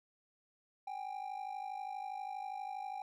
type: ring-modulated tone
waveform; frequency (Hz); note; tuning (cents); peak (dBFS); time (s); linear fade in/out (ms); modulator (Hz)
triangle; 792; G5; +18; -35; 0.87-3.02; 2; 26.2
effects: none